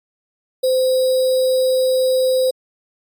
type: tone with sample-and-hold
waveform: sine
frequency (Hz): 516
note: C5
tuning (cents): -24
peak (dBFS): -13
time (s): 0.63-2.51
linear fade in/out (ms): 10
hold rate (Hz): 4410
effects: AAC 64 kbps